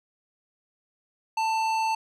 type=tone with tanh clipping; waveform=sine; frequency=888 Hz; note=A5; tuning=16 cents sharp; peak=-25 dBFS; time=1.37-1.95 s; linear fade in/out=5 ms; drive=15 dB; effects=none